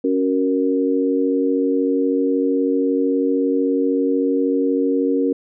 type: chord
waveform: sine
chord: F# major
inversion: second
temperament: equal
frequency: 277.2 / 370 / 466.2 Hz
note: C#4 / F#4 / A#4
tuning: 0 / 0 / 0 cents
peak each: -18 / -23 / -20 dBFS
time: 0.04-5.33 s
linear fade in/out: 5 ms
effects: none